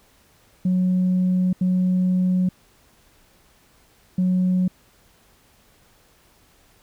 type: tone bursts at uneven times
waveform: sine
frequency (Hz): 183.2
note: F#3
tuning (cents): -17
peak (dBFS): -15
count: 3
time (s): 0.65-1.53 / 1.61-2.49 / 4.18-4.68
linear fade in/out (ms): 5
effects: tanh soft clip ceiling -14 dBFS + pink hiss -57 dBFS RMS until 6.82 s